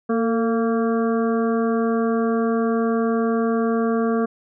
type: harmonic tone with a mistuned harmonic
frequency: 230 Hz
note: A#3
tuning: 23 cents flat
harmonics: 1 / 2 / 3 / 5 / 6 / 7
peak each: -20 / -22 / -29 / -30 / -35 / -38 dBFS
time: 0.09-4.26 s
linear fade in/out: 10 ms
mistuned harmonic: 2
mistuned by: -36 cents
effects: none